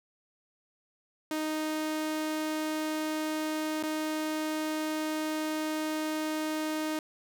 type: tone with dropouts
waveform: sawtooth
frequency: 310.4 Hz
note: D#4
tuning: 4 cents flat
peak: -26 dBFS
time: 1.31-6.99 s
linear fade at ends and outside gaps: 2 ms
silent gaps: 3.828-3.834 s
effects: none